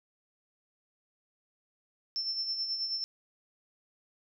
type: tone with tremolo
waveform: sine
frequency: 5350 Hz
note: E8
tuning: 25 cents sharp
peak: -29 dBFS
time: 2.16-3.04 s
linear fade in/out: 0 ms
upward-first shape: sine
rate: 9.3 Hz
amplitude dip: 50%
effects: none